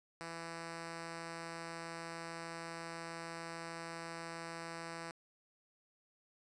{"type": "tone", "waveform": "5% pulse", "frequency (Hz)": 166.4, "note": "E3", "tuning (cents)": 17, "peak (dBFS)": -32, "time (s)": [0.21, 5.11], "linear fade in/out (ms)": 0, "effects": ["resampled to 22050 Hz", "12-bit"]}